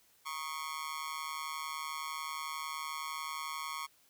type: tone with amplitude modulation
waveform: sawtooth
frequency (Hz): 1099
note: C#6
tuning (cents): -15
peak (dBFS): -30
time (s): 0.25-3.87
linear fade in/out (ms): 20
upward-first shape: sine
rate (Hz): 151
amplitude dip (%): 95
effects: white hiss -67 dBFS RMS until 4.09 s